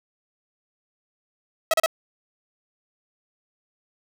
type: tone bursts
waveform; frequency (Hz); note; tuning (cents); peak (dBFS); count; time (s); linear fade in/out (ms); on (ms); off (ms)
sawtooth; 646; E5; -35; -13; 3; 1.71-1.861; 2; 27; 35
effects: none